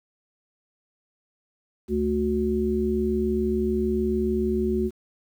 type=harmonic tone; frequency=73.42 Hz; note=D2; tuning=in tune; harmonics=1 / 3 / 5; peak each=-30 / -25 / -24 dBFS; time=1.88-4.91 s; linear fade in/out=50 ms; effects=9-bit